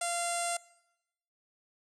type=tone with low-pass filter; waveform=sawtooth; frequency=690 Hz; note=F5; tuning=21 cents flat; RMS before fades=-33 dBFS; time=0.01-0.57 s; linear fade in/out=5 ms; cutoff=8700 Hz; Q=8.3; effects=noise-tail reverb RT60 0.9 s tail -21 dB re dry